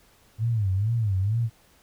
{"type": "tone with vibrato", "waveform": "sine", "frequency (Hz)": 105, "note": "G#2", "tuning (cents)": 19, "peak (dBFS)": -21, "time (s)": [0.38, 1.5], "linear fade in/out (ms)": 50, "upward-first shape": "sine", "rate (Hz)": 2.2, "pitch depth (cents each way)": 200, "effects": ["pink hiss -59 dBFS RMS until 1.82 s"]}